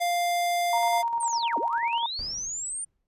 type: tone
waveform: square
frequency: 698.5 Hz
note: F5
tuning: in tune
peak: -24 dBFS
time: 0-1.03 s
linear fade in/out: 20 ms
type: tone with tremolo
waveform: sine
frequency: 932.3 Hz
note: A#5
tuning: in tune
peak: -23 dBFS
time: 0.73-2.06 s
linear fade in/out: 2 ms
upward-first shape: square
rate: 10 Hz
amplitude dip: 40%
type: linear two-way sweep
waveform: sine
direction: down then up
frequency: 9110 to 245.1 to 9110 Hz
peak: -30 dBFS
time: 1.2-2.85 s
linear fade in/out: 10 ms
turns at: 1.58 s
type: noise with exponential decay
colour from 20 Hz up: brown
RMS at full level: -39 dBFS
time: 2.19-3.07 s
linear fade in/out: 1 ms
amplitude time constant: 190 ms
effects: resampled to 32000 Hz